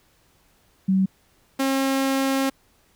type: tone pair in turn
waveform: sine / sawtooth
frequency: 190.5 / 269.5 Hz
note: G3 / C#4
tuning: -49 / -49 cents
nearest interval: tritone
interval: 600 cents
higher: second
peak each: -16 dBFS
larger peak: neither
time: 0.88-1.06 / 1.59-2.5 s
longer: second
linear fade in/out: 10 ms
effects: pink hiss -61 dBFS RMS until 2.95 s